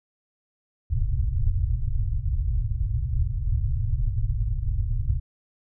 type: low-pass noise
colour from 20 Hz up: pink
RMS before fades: -24 dBFS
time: 0.9-5.2 s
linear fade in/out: 10 ms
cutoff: 130 Hz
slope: 96 dB/octave
effects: none